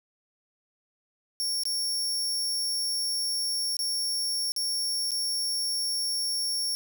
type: tone with dropouts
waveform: sawtooth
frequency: 5490 Hz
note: F8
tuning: 31 cents flat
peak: -24 dBFS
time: 1.4-6.75 s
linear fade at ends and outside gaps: 0 ms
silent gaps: 1.635-1.654 / 3.768-3.791 / 4.52-4.563 / 5.108-5.117 s
effects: 11-bit